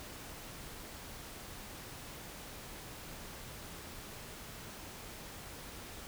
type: silence
effects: pink hiss -48 dBFS RMS until 6.07 s